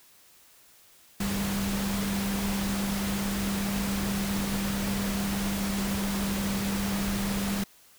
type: tone in noise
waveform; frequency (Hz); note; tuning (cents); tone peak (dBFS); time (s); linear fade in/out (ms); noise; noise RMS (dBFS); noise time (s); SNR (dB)
sine; 198.4; G3; +21; -28; 1.2-7.64; 5; pink; -33; 1.2-7.64; +2
effects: white hiss -57 dBFS RMS until 7.98 s